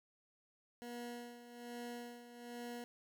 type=tone with tremolo; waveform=20% pulse; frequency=239.9 Hz; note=A#3; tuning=50 cents sharp; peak=-39 dBFS; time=0.82-2.84 s; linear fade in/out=0 ms; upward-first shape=sine; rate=1.2 Hz; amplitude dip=70%; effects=none